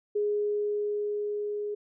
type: tone with level ramp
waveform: sine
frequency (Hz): 415.3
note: G#4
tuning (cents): 0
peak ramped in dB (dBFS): -24 to -30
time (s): 0.15-1.75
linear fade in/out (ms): 10
effects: none